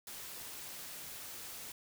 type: noise with amplitude modulation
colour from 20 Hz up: white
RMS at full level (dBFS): -45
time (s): 0.07-1.72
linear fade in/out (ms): 2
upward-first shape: sine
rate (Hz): 224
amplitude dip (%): 35
effects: none